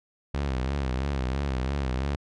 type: tone with vibrato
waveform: sawtooth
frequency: 66.9 Hz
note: C2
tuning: 39 cents sharp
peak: -22 dBFS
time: 0.34-2.16 s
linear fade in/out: 5 ms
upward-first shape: sine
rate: 3 Hz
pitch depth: 110 cents each way
effects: low-pass 5000 Hz 12 dB/octave